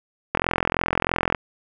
click train, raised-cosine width 0.5 ms, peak -4 dBFS, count 44, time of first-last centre 0.35-1.348 s, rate 43.1 Hz, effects none

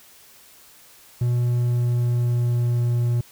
triangle tone with pitch glide, 121.4 to 119.87 Hz, B2 to A#2, -29 to +49 cents, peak -16 dBFS, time 1.21-3.21 s, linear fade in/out 5 ms, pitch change -22 cents, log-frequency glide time 1.5-3.08 s, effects white hiss -50 dBFS RMS until 3.31 s

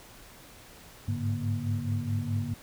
sine tone cluster, 100.5 / 105.2 / 144.2 / 237.1 Hz, G2 / G#2 / D3 / A#3, +44 / +23 / -31 / +30 cents, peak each -32 / -31 / -36 / -35 dBFS, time 1.08-2.54 s, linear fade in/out 5 ms, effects pink hiss -51 dBFS RMS until 2.62 s

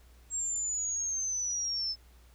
sine linear sweep, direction down, 7540 to 5220 Hz, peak -30 dBFS, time 0.3-1.96 s, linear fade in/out 50 ms, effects added 60 Hz sine -55 dBFS peak until 2.34 s + pink hiss -64 dBFS RMS until 2.34 s

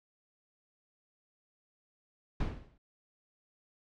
brown noise with exponential decay, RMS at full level -29 dBFS, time 2.4-2.78 s, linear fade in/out 5 ms, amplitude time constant 82 ms, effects low-pass 4000 Hz 12 dB/octave

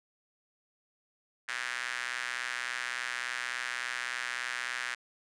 square tone with high-pass filter, 61.74 Hz, B1, in tune, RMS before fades -36 dBFS, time 1.48-4.95 s, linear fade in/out 10 ms, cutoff 1700 Hz, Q 3, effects resampled to 22050 Hz

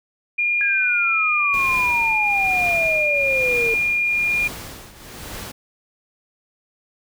sine tone, 2416 Hz, D7, 48 cents sharp, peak -17 dBFS, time 0.38-4.48 s, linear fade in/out 10 ms
sine exponential sweep, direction down, 1661.2 to 448.7 Hz, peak -22 dBFS, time 0.61-3.74 s, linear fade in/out 0 ms
pink noise with tremolo, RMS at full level -32 dBFS, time 1.53-5.52 s, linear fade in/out 10 ms, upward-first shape triangle, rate 1.1 Hz, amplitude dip 80%
effects none

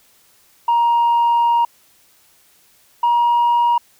sine tone pair in turn, 941 / 950.8 Hz, A#5 / A#5, +16 / +34 cents, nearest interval unison, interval 18 cents, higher second, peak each -10 dBFS, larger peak neither, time 0.68-1.65 / 3.03-3.78 s, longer first, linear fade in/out 5 ms, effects tanh soft clip ceiling -10 dBFS + white hiss -54 dBFS RMS until 3.99 s

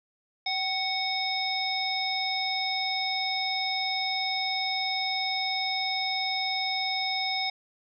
harmonic tone with a mistuned harmonic, 740 Hz, F#5, in tune, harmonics 1 / 3 / 5 / 7, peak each -32 / -32 / -32 / -32 dBFS, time 0.46-7.5 s, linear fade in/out 5 ms, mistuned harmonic 1, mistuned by +53 cents, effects none

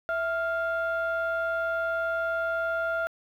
sine tone pair together, 659.6 / 1396.9 Hz, E5 / F6, +1 / 0 cents, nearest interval octave + minor second, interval 1299 cents, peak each -27 dBFS, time 0.09-3.07 s, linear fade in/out 0 ms, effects tanh soft clip ceiling -21 dBFS + 10-bit

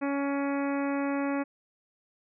harmonic tone, 280 Hz, C#4, 18 cents sharp, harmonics 1 / 2 / 3 / 4 / 5 / 6 / 7 / 8 / 9, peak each -28 / -34 / -38 / -40 / -42 / -44 / -45 / -46 / -47 dBFS, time 0.01-1.44 s, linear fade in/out 20 ms, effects none

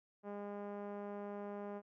5% pulse tone with low-pass filter, 203.8 Hz, G#3, 32 cents flat, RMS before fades -45 dBFS, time 0.23-1.82 s, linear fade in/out 50 ms, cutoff 600 Hz, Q 0.89, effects none

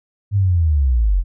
sine linear sweep, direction down, 103.83 to 41 Hz, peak -12 dBFS, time 0.31-1.24 s, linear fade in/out 50 ms, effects none

